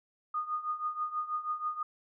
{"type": "tone with tremolo", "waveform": "sine", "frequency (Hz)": 1230, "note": "D#6", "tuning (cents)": -20, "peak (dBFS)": -28, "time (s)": [0.34, 1.83], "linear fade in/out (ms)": 5, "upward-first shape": "triangle", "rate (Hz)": 6.2, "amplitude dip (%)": 85, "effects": []}